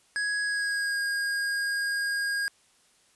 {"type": "tone with pitch glide", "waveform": "square", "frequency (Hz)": [1665, 1627.9], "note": ["G#6", "G#6"], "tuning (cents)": [4, -35], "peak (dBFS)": -27, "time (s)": [0.16, 2.48], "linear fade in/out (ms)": 0, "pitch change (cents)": -39, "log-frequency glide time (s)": [0.43, 0.99], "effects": ["white hiss -63 dBFS RMS until 3.15 s", "resampled to 24000 Hz"]}